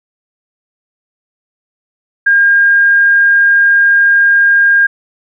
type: tone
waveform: sine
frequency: 1613 Hz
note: G6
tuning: 49 cents sharp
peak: -5 dBFS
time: 2.26-4.87 s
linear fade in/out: 10 ms
effects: none